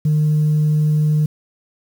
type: tone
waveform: sine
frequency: 152.1 Hz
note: D#3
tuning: 39 cents flat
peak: -11 dBFS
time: 0.05-1.26 s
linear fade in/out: 5 ms
effects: tanh soft clip ceiling -10 dBFS + 7-bit